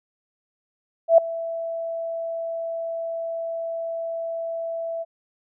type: tone with ADSR envelope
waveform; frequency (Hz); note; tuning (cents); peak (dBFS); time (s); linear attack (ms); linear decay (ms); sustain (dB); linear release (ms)
sine; 663; E5; +10; -7; 1.08-5.05; 100; 4; -19; 33
effects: none